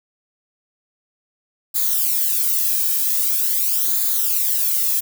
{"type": "noise with flanger", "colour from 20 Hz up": "violet", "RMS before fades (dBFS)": -19, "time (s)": [1.74, 5.01], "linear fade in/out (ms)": 20, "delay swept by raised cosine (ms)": [0.35, 1.45], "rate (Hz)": 0.44, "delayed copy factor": -0.8, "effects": []}